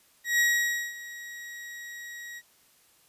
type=tone with ADSR envelope; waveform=40% pulse; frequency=1903 Hz; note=A#6; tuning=35 cents sharp; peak=-19 dBFS; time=0.24-2.42 s; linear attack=150 ms; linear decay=540 ms; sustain=-19 dB; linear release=45 ms; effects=white hiss -62 dBFS RMS until 3.08 s + resampled to 32000 Hz